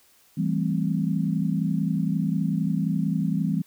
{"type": "chord", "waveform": "sine", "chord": "A minor seventh", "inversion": "second", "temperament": "equal", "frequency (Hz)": [164.81, 196, 220, 261.6], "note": ["E3", "G3", "A3", "C4"], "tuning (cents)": [0, 0, 0, 0], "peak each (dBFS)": [-25, -26, -31, -30], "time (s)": [0.37, 3.62], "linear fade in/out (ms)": 10, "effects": ["white hiss -59 dBFS RMS until 3.66 s"]}